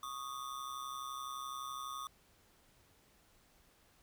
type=ring-modulated tone; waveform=square; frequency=1174.7 Hz; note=D6; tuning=in tune; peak=-39 dBFS; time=0.03-2.07 s; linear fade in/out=0 ms; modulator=65.9 Hz; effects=pink hiss -68 dBFS RMS until 4.02 s